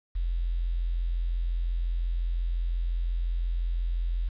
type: tone with quantisation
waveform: sine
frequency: 42.85 Hz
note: F1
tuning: 32 cents flat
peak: -25 dBFS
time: 0.15-4.29 s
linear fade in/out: 10 ms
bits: 9
effects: resampled to 11025 Hz